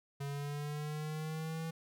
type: linear sweep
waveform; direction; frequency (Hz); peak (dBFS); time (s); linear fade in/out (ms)
square; up; 140 to 163.5; -38; 0.2-1.71; 10
effects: none